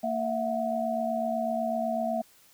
sine tone cluster, 229.4 / 659 / 727 Hz, A#3 / E5 / F#5, -28 / -1 / -31 cents, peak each -32 / -29 / -32 dBFS, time 0.03-2.22 s, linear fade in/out 10 ms, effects white hiss -59 dBFS RMS until 2.53 s

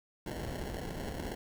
pink noise with sample-and-hold, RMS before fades -39 dBFS, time 0.26-1.35 s, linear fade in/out 5 ms, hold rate 1225 Hz, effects none

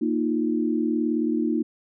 sine chord, Bb suspended fourth, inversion none, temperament just, 233.1 / 310.8 / 349.6 Hz, Bb3 / Eb4 / F4, 0 / -2 / +2 cents, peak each -25 / -24 / -28 dBFS, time 0.01-1.63 s, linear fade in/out 10 ms, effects none

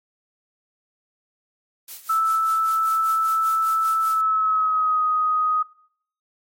blue noise with tremolo, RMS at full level -35 dBFS, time 1.88-4.21 s, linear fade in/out 2 ms, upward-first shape sine, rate 5.1 Hz, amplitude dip 75%
sine tone with pitch glide, 1316 to 1251.5 Hz, E6 to D#6, -3 to +10 cents, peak -17 dBFS, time 2.09-5.63 s, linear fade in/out 10 ms, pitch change -87 cents, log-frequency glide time 4.04-5.02 s
effects noise-tail reverb RT60 0.6 s tail -21 dB re dry + MP3 64 kbps

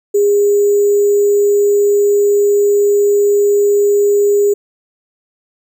sine tone with sample-and-hold, 407.9 Hz, G#4, 31 cents flat, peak -8 dBFS, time 0.14-4.54 s, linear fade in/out 10 ms, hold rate 7350 Hz, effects none

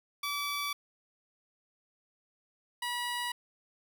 15% pulse tone pair in turn, 1152 / 968.7 Hz, D6 / B5, -34 / -34 cents, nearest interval minor third, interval 300 cents, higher first, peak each -26 dBFS, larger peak neither, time 0.23-0.73 / 2.82-3.32 s, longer neither, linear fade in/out 5 ms, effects none

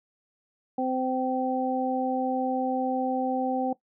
harmonic tone, 258.1 Hz, C4, 23 cents flat, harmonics 1 / 2 / 3, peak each -28 / -31 / -28 dBFS, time 0.78-3.73 s, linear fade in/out 5 ms, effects noise-tail reverb RT60 0.1 s tail -17 dB re dry

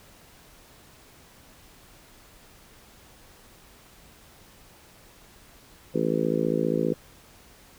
harmonic tone, 55 Hz, A1, in tune, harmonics 3 / 4 / 5 / 6 / 7 / 8 / 9, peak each -30 / -30 / -30 / -30 / -30 / -30 / -30 dBFS, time 5.94-6.94 s, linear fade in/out 10 ms, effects pink hiss -53 dBFS RMS until 7.78 s

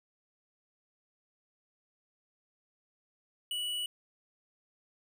sine tone with hard clipping, 2943 Hz, F#7, 10 cents flat, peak -34 dBFS, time 3.51-3.86 s, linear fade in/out 2 ms, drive 12 dB, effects none

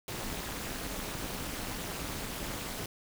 pink noise with amplitude modulation, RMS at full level -34 dBFS, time 0.08-2.86 s, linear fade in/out 2 ms, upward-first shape sine, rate 227 Hz, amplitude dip 95%, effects none

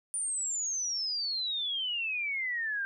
sine exponential sweep, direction down, 9397 to 1568 Hz, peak -30 dBFS, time 0.14-2.85 s, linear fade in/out 0 ms, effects none

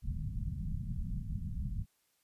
pink low-pass noise, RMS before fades -37 dBFS, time 0.02-1.86 s, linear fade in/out 50 ms, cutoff 200 Hz, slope 48 dB/octave, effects white hiss -75 dBFS RMS until 2.23 s + resampled to 32000 Hz

